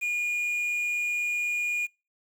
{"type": "tone with quantisation", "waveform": "triangle", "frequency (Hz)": 2436, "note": "D#7", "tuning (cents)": -37, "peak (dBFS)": -24, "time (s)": [0.01, 1.87], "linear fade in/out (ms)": 20, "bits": 8, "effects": ["noise-tail reverb RT60 0.3 s tail -26 dB re dry"]}